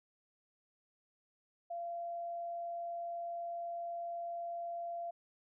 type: tone with vibrato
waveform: sine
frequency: 686 Hz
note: F5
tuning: 31 cents flat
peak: -38 dBFS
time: 1.7-5.11 s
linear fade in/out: 10 ms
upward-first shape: sine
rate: 20 Hz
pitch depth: 9 cents each way
effects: none